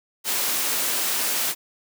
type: high-pass noise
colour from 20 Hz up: white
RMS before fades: -24 dBFS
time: 0.24-1.55 s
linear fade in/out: 50 ms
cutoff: 230 Hz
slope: 12 dB/octave
effects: none